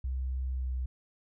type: tone with pitch glide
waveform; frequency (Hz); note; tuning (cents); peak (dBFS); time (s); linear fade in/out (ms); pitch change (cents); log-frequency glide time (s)
sine; 64.6 to 63.49; C2 to B1; -21 to +49; -30; 0.04-0.86; 5; -30; 0.52-0.73
effects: none